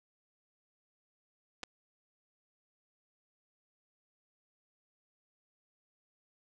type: clicks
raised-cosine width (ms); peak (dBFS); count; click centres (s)
0.2; -23; 2; 1.632 / 1.636
effects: none